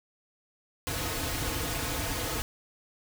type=noise with comb filter; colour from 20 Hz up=pink; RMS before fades=-32 dBFS; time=0.87-2.42 s; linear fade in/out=0 ms; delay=5.1 ms; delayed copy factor=-1; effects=none